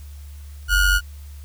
square ring-modulated tone, 738 Hz, F#5, 5 cents flat, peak -12 dBFS, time 0.68-1.01 s, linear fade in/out 50 ms, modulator 691 Hz, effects added 72 Hz sine -35 dBFS peak until 1.44 s + white hiss -52 dBFS RMS until 1.44 s

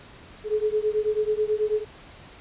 sine beating tone pair, 422.8 / 432 Hz, G#4 / A4, +31 / -32 cents, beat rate 9.2 Hz, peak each -24 / -25 dBFS, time 0.44-1.85 s, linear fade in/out 50 ms, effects pink hiss -47 dBFS RMS until 2.4 s + resampled to 8000 Hz

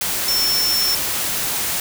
sine tone in noise, 5400 Hz, E8, 41 cents sharp, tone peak -17 dBFS, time 0.28-0.95 s, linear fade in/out 2 ms, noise white, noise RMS -22 dBFS, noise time 0.01-1.8 s, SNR +2 dB, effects none

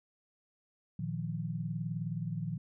sine chord, Bb suspended fourth, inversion none, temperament just, 116.54 / 155.39 / 174.81 Hz, Bb2 / Eb3 / F3, 0 / -2 / +2 cents, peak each -39 / -37 / -38 dBFS, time 0.99-2.58 s, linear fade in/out 5 ms, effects none

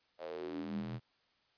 square tone with high-pass filter sweep, 41.2 Hz, E1, in tune, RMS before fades -41 dBFS, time 0.18-1 s, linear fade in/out 50 ms, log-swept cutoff 600 to 130 Hz, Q 6.4, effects white hiss -73 dBFS RMS until 1.57 s + resampled to 11025 Hz

